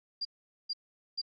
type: tone bursts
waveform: sine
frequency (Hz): 4791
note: D8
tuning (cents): +34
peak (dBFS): -31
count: 3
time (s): 0.21-1.216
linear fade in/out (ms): 10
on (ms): 42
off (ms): 440
effects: none